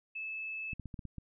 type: tone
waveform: sine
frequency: 2612 Hz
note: E7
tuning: 17 cents flat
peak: -37 dBFS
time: 0.15-0.74 s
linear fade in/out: 10 ms
type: clicks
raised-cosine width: 5 ms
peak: -30 dBFS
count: 7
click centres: 0.732 / 0.797 / 0.857 / 0.942 / 0.992 / 1.053 / 1.183 s
effects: none